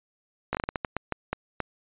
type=slowing click train; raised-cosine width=0.5 ms; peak=-12 dBFS; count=12; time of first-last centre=0.53-1.603 s; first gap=17 ms; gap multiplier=1.32; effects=resampled to 8000 Hz